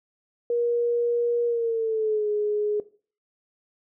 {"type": "tone with pitch glide", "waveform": "sine", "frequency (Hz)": [475.3, 418.6], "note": ["A#4", "G#4"], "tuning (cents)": [34, 14], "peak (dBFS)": -21, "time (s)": [0.5, 2.8], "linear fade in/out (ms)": 2, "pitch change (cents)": -220, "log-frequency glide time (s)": [1.46, 2.29], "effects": ["noise-tail reverb RT60 0.4 s tail -17 dB re dry"]}